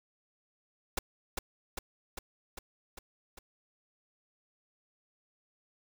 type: noise with echo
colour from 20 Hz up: pink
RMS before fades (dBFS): -31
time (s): 0.97-0.99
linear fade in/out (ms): 5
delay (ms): 400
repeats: 6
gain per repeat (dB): -3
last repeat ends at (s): 3.39
effects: none